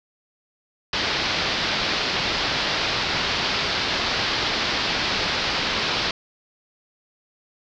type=low-pass noise; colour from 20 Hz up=white; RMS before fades=-24 dBFS; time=0.93-6.11 s; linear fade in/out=2 ms; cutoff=5000 Hz; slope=48 dB/octave; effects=none